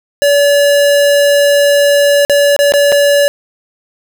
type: tone with dropouts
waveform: square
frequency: 572 Hz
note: D5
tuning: 46 cents flat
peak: -7 dBFS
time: 0.22-3.28 s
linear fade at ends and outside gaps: 0 ms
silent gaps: 2.25-2.297 / 2.564-2.59 / 2.721-2.738 / 2.92-2.924 s
effects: none